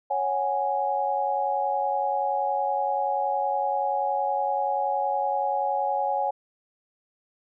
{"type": "chord", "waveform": "sine", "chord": "C# suspended fourth", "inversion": "none", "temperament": "equal", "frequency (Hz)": [554.4, 740, 830.6], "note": ["C#5", "F#5", "G#5"], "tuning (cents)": [0, 0, 0], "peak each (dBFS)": [-29, -29, -25], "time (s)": [0.1, 6.31], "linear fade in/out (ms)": 10, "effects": []}